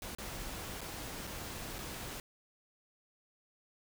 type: noise with dropouts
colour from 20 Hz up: pink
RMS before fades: -43 dBFS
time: 0.02-2.2 s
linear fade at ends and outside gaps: 1 ms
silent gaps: 0.15-0.184 / 0.808-0.814 / 1.27-1.273 / 1.784-1.788 s
effects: none